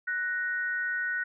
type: tone pair together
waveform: sine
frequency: 1484.2 / 1870 Hz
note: F#6 / A#6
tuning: +5 / +5 cents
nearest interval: major third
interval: 400 cents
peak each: -29 / -33 dBFS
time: 0.07-1.24 s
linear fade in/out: 10 ms
effects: none